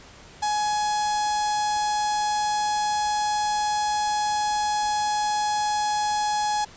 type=tone with notch filter; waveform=sawtooth; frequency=840 Hz; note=G#5; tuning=19 cents sharp; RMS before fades=-24 dBFS; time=0.42-6.65 s; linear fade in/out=10 ms; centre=2200 Hz; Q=0.68; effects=pink hiss -47 dBFS RMS until 6.76 s + resampled to 16000 Hz